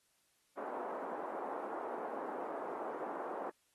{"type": "band-pass noise", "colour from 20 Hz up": "white", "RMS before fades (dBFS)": -42, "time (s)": [0.57, 3.5], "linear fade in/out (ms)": 5, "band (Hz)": [300, 1000], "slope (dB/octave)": 24, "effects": ["white hiss -75 dBFS RMS until 3.74 s", "AAC 32 kbps"]}